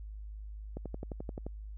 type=click train; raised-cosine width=2 ms; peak=-26 dBFS; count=9; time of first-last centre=0.77-1.466 s; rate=11.5 Hz; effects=added 52 Hz sine -41 dBFS peak until 1.77 s